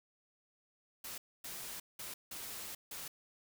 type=noise bursts at uneven times; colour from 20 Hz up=white; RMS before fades=-45 dBFS; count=5; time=1.04-1.18 / 1.44-1.8 / 1.99-2.14 / 2.31-2.75 / 2.91-3.08 s; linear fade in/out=5 ms; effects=none